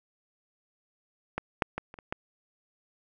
clicks, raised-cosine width 0.5 ms, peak -15 / -8 / -17 / -29 / -29 / -16 dBFS, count 6, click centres 1.38 / 1.622 / 1.78 / 1.941 / 1.988 / 2.125 s, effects none

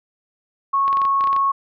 sine tone, 1100 Hz, C#6, 14 cents flat, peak -15 dBFS, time 0.73-1.52 s, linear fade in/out 10 ms
clicks, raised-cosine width 0.3 ms, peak -17 dBFS, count 10, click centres 0.88 / 0.929 / 0.971 / 1.017 / 1.052 / 1.209 / 1.24 / 1.273 / 1.33 / 1.364 s
effects none

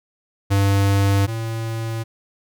square tone pair in turn, 99.1 / 113.08 Hz, G2 / A2, +19 / +48 cents, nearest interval major second, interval 229 cents, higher second, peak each -15 / -24 dBFS, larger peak first, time 0.5-1.27 / 1.27-2.04 s, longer neither, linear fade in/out 20 ms, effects none

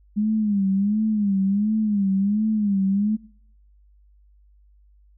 sine tone with vibrato, 205 Hz, G#3, 22 cents flat, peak -18 dBFS, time 0.16-3.17 s, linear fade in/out 20 ms, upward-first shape sine, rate 1.4 Hz, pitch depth 110 cents each way, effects noise-tail reverb RT60 0.7 s tail -25 dB re dry + added 50 Hz sine -52 dBFS peak until 5.17 s

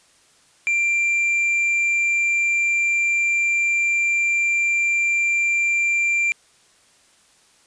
sine tone with hard clipping, 2368 Hz, D7, 14 cents sharp, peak -18 dBFS, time 0.67-6.32 s, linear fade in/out 0 ms, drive 3 dB, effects white hiss -56 dBFS RMS until 7.66 s + resampled to 22050 Hz

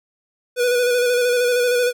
square tone with vibrato, 490 Hz, B4, 14 cents flat, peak -16 dBFS, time 0.56-1.93 s, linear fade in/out 50 ms, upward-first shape square, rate 13 Hz, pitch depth 25 cents each way, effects none

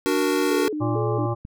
square chord, D augmented, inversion none, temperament equal, 293.7 / 370 / 466.2 Hz, D4 / F#4 / A#4, 0 / 0 / 0 cents, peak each -24 / -24 / -26 dBFS, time 0.06-0.68 s, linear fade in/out 0 ms
sine tone with vibrato, 360 Hz, F#4, 47 cents flat, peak -25 dBFS, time 0.5-1.26 s, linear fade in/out 2 ms, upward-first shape square, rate 2.2 Hz, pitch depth 300 cents each way
harmonic tone, 116.8 Hz, A#2, 4 cents sharp, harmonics 1 / 3 / 5 / 7 / 9 / 10, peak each -24 / -29 / -31 / -32 / -34 / -34 dBFS, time 0.8-1.35 s, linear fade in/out 20 ms
click, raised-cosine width 5 ms, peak -25 dBFS, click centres 1.451 s
effects none

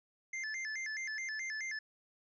square tone with vibrato, 1909 Hz, A#6, 41 cents sharp, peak -38 dBFS, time 0.33-1.79 s, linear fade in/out 5 ms, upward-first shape square, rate 4.7 Hz, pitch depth 160 cents each way, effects resampled to 16000 Hz

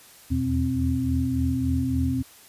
sine tone cluster, 79.5 / 83 / 123.3 / 261.8 Hz, D#2 / E2 / B2 / C4, +38 / +12 / -2 / +1 cents, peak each -30 / -28 / -28 / -24 dBFS, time 0.3-2.23 s, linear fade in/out 20 ms, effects white hiss -50 dBFS RMS until 2.48 s + resampled to 32000 Hz

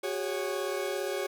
40% pulse chord, F# suspended second, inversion none, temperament equal with one note detuned, 370 / 407.5 / 554.4 Hz, F#4 / G#4 / C#5, 0 / -33 / 0 cents, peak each -34 dBFS, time 0.03-1.27 s, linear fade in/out 10 ms, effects none

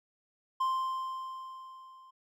triangle tone with level ramp, 1046.5 Hz, C6, in tune, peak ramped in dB -24 to -51 dBFS, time 0.6-2.11 s, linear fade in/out 10 ms, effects none

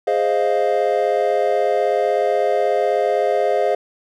triangle chord, F minor seventh, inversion first, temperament equal, 415.3 / 523.3 / 622.3 / 698.5 Hz, Ab4 / C5 / Eb5 / F5, 0 / 0 / 0 / 0 cents, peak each -19 dBFS, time 0.07-3.75 s, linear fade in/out 5 ms, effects none

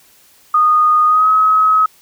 sine tone with pitch glide, 1233 to 1276.5 Hz, D#6 to D#6, -16 to +44 cents, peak -8 dBFS, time 0.54-1.86 s, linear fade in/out 5 ms, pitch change +60 cents, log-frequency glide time 1.06-1.29 s, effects white hiss -49 dBFS RMS until 2.01 s

